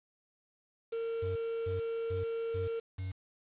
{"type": "tone", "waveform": "triangle", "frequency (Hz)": 457.9, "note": "A#4", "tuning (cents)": -31, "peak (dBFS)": -31, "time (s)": [0.92, 2.8], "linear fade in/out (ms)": 10}
{"type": "tone bursts", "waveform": "triangle", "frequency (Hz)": 93.7, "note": "F#2", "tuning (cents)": 22, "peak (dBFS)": -33, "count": 5, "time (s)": [1.22, 3.12], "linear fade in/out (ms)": 10, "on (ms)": 140, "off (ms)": 300}
{"effects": ["resampled to 8000 Hz", "9-bit"]}